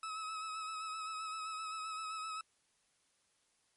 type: tone with vibrato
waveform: 40% pulse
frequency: 1287 Hz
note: E6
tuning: 42 cents flat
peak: -39 dBFS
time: 0.03-2.41 s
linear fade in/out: 2 ms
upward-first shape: sine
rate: 7.7 Hz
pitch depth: 31 cents each way
effects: white hiss -75 dBFS RMS until 3.76 s + MP3 48 kbps